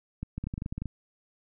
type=clicks; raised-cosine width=5 ms; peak=-21 dBFS; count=12; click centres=0.23 / 0.38 / 0.44 / 0.47 / 0.539 / 0.579 / 0.621 / 0.661 / 0.725 / 0.78 / 0.82 / 0.857 s; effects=none